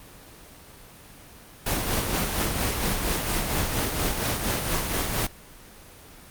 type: noise with tremolo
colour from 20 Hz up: pink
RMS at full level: -24 dBFS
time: 1.66-5.27 s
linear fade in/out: 5 ms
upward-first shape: sine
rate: 4.3 Hz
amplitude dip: 40%
effects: pink hiss -47 dBFS RMS until 6.3 s + Opus 24 kbps